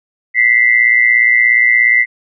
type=tone pair together; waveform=sine; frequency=1965 / 2082 Hz; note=B6 / C7; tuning=-9 / -9 cents; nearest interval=minor second; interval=100 cents; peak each=-10 dBFS; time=0.34-2.06 s; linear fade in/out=50 ms; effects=none